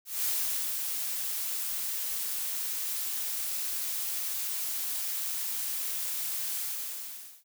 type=noise with ADSR envelope; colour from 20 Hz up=blue; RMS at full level=-29 dBFS; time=0.05-7.44 s; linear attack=190 ms; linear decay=510 ms; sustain=-4 dB; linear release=860 ms; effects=none